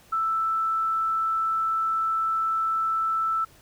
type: tone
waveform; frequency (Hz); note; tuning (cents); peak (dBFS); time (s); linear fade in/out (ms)
sine; 1322; E6; +5; -22; 0.12-3.45; 10
effects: pink hiss -55 dBFS RMS until 3.61 s